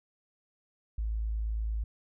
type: tone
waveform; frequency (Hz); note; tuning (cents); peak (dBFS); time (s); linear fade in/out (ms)
sine; 54.4; A1; -19; -29; 0.98-1.84; 5
effects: none